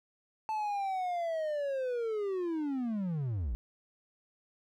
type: linear sweep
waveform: triangle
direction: down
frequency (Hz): 880 to 50.2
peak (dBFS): -29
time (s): 0.49-3.55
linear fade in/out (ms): 0
effects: none